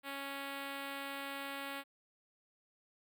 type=tone with notch filter; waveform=5% pulse; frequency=277.2 Hz; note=C#4; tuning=in tune; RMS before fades=-43 dBFS; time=0.03-1.84 s; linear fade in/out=50 ms; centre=6700 Hz; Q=0.96; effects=none